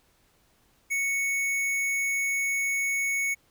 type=tone with hard clipping; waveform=sine; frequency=2217 Hz; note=C#7; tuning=in tune; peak=-26 dBFS; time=0.9-3.35 s; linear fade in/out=20 ms; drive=16 dB; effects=pink hiss -65 dBFS RMS until 3.5 s

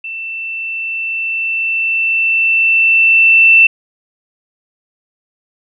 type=tone with level ramp; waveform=sine; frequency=2674 Hz; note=E7; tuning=24 cents sharp; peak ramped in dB=-22 to -3 dBFS; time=0.04-3.67 s; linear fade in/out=5 ms; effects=none

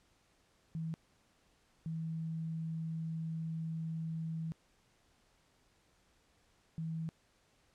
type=tone bursts at uneven times; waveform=sine; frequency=161.8 Hz; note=E3; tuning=32 cents flat; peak=-36 dBFS; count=3; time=0.75-0.94 / 1.86-4.52 / 6.78-7.09 s; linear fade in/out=0 ms; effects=pink hiss -71 dBFS RMS until 7.74 s + low-pass 9000 Hz 12 dB/octave

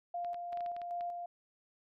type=tone with tremolo; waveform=sine; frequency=698.5 Hz; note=F5; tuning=in tune; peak=-35 dBFS; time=0.14-1.26 s; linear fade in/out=5 ms; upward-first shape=square; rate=2.6 Hz; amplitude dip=35%
type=clicks; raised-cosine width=0.3 ms; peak=-36 dBFS; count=9; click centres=0.247 / 0.344 / 0.53 / 0.573 / 0.607 / 0.662 / 0.765 / 0.817 / 1.009 s
effects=none

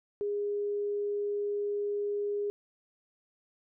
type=tone; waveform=sine; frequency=410 Hz; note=G#4; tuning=22 cents flat; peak=-29 dBFS; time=0.21-2.5 s; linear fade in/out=0 ms; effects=none

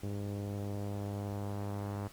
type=tone with low-pass filter sweep; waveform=sawtooth; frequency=101.3 Hz; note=G#2; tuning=43 cents flat; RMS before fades=-38 dBFS; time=0.03-2.08 s; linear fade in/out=5 ms; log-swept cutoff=450 to 1100 Hz; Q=1.3; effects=pink hiss -56 dBFS RMS until 2.12 s + Opus 48 kbps

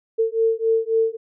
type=beating tone pair; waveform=sine; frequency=448 / 451.7 Hz; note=A4 / A4; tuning=+31 / +45 cents; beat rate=3.7 Hz; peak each=-20 dBFS; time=0.18-1.17 s; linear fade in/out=20 ms; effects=none

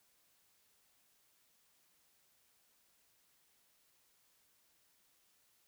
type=silence; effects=white hiss -73 dBFS RMS until 5.67 s

